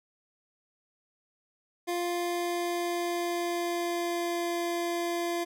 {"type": "tone with pitch glide", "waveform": "25% pulse", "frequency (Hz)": [349.2, 343.8], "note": ["F4", "F4"], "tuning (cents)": [0, -27], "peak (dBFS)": -25, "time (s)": [1.87, 5.45], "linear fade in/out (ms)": 20, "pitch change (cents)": -27, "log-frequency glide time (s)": [2.02, 4.6], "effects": []}